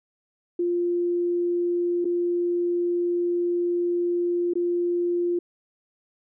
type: tone with dropouts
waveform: sine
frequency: 349.2 Hz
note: F4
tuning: in tune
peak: -21 dBFS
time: 0.59-5.39 s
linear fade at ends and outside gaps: 5 ms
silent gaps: 2.046-2.052 / 4.536-4.554 s
effects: none